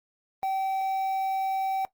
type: tone with quantisation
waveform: triangle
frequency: 770 Hz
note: G5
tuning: 31 cents flat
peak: -23 dBFS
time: 0.43-1.85 s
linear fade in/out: 0 ms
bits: 8
effects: noise-tail reverb RT60 0.1 s tail -17 dB re dry + Opus 24 kbps